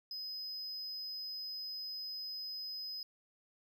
triangle tone, 5040 Hz, D#8, 21 cents sharp, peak -39 dBFS, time 0.11-3.03 s, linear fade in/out 2 ms, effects none

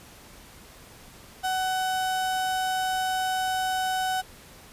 35% pulse tone, 750 Hz, F#5, 23 cents sharp, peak -23 dBFS, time 1.43-4.22 s, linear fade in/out 20 ms, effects pink hiss -49 dBFS RMS until 4.72 s + resampled to 32000 Hz

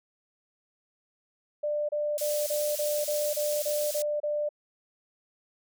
sine tone bursts, 594 Hz, D5, 20 cents sharp, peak -26 dBFS, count 10, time 1.63-4.491 s, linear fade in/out 10 ms, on 260 ms, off 29 ms
pink high-pass noise, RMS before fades -35 dBFS, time 2.18-4.02 s, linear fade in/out 0 ms, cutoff 6200 Hz, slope 12 dB/octave
effects none

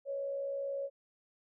sine tone with frequency modulation, 554.4 Hz, C#5, in tune, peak -34 dBFS, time 0.05-0.9 s, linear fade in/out 50 ms, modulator 62.1 Hz, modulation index 0.38, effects none

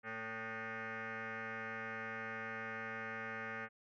sine tone with frequency modulation, 112.6 Hz, A2, 40 cents sharp, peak -40 dBFS, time 0.03-3.69 s, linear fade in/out 50 ms, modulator 336 Hz, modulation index 6, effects tanh soft clip ceiling -36 dBFS

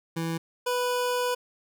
25% pulse tone pair in turn, 164.81 / 493.9 Hz, E3 / B4, 0 / 0 cents, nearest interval octave + perfect fifth, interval 1900 cents, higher second, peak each -24 / -21 dBFS, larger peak second, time 0.16-0.38 / 0.66-1.35 s, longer second, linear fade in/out 10 ms, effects none

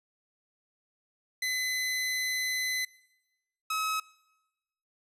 sawtooth tone pair in turn, 2025 / 1281.2 Hz, B6 / E6, +43 / -50 cents, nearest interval minor sixth, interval 793 cents, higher first, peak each -25 dBFS, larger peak neither, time 1.42-2.85 / 3.7-4 s, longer first, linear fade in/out 5 ms, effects noise-tail reverb RT60 1.0 s tail -23 dB re dry + resampled to 32000 Hz

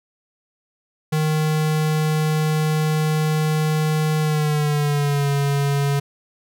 square tone with pitch glide, 154.9 to 141.23 Hz, D#3 to C#3, -7 to +33 cents, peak -18 dBFS, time 1.12-6 s, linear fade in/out 10 ms, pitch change -160 cents, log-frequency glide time 4.19-5.29 s, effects none

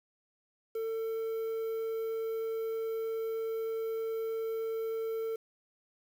triangle tone with quantisation, 448.4 Hz, A4, 33 cents sharp, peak -30 dBFS, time 0.75-5.36 s, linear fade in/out 5 ms, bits 9, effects none

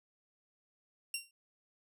15% pulse tone with exponential decay, 2757 Hz, F7, 23 cents flat, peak -25 dBFS, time 1.14-1.31 s, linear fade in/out 2 ms, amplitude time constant 36 ms, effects none

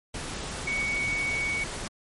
sine tone in noise, 2237 Hz, C#7, 15 cents sharp, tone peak -26 dBFS, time 0.67-1.64 s, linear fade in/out 5 ms, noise pink, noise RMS -35 dBFS, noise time 0.14-1.88 s, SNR +6 dB, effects MP3 48 kbps

